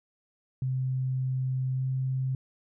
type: tone with pitch glide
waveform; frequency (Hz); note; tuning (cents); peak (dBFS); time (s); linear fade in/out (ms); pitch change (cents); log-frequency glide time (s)
sine; 130 to 131.13; C3 to C3; -11 to +4; -26; 0.62-2.35; 2; +15; 1.74-1.84
effects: none